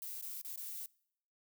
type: noise with dropouts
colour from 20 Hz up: violet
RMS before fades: -44 dBFS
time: 0.02-0.86 s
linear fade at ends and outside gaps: 1 ms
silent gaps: 0.213-0.224 / 0.415-0.448 / 0.56-0.575 s
effects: noise-tail reverb RT60 0.7 s tail -24 dB re dry